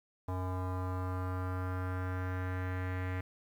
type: tone with low-pass filter sweep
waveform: square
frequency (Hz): 92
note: F#2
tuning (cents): -9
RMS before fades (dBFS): -36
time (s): 0.28-3.21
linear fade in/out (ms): 5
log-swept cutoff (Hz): 980 to 2000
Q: 3
effects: 10-bit